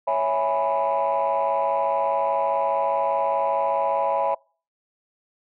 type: chord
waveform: sine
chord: C# minor seventh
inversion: none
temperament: equal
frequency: 554.4 / 659.3 / 830.6 / 987.8 Hz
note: C#5 / E5 / G#5 / B5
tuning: 0 / 0 / 0 / 0 cents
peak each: -24 dBFS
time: 0.07-4.35 s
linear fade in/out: 10 ms
effects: noise-tail reverb RT60 0.4 s tail -26 dB re dry + tanh soft clip ceiling -14 dBFS